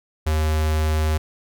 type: tone with notch filter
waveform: square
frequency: 77.78 Hz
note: D#2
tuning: in tune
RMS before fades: -20 dBFS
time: 0.26-1.18 s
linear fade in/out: 10 ms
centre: 200 Hz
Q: 1.7
effects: none